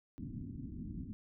white low-pass noise, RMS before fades -44 dBFS, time 0.18-1.13 s, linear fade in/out 0 ms, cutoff 280 Hz, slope 48 dB/octave, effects none

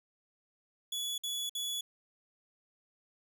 sawtooth tone bursts, 3406 Hz, G#7, 43 cents sharp, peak -31 dBFS, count 3, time 0.92-1.81 s, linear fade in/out 5 ms, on 260 ms, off 55 ms, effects none

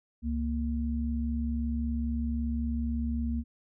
sine tone pair together, 69.3 / 233.1 Hz, C#2 / A#3, 0 / 0 cents, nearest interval octave + major sixth, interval 2100 cents, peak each -30 / -31 dBFS, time 0.22-3.44 s, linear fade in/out 50 ms, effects none

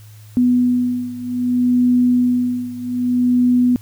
sine beating tone pair, 246.9 / 247.53 Hz, B3 / B3, 0 / +4 cents, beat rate 0.63 Hz, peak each -15 / -18 dBFS, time 0.37-3.76 s, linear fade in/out 0 ms, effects added 106 Hz sine -38 dBFS peak until 3.81 s + white hiss -50 dBFS RMS until 3.81 s

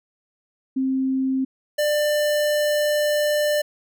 sine / square tone pair in turn, 264 / 595.2 Hz, C4 / D5, +16 / +23 cents, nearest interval octave + major second, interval 1407 cents, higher second, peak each -19 dBFS, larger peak neither, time 0.76-1.45 / 1.78-3.62 s, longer second, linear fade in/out 10 ms, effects none

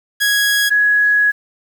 sawtooth / sine tone pair in turn, 1661.2 / 1674.7 Hz, G#6 / G#6, 0 / +14 cents, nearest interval unison, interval 14 cents, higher second, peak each -9 / -10 dBFS, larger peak first, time 0.2-0.7 / 0.7-1.32 s, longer second, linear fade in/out 20 ms, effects 7-bit

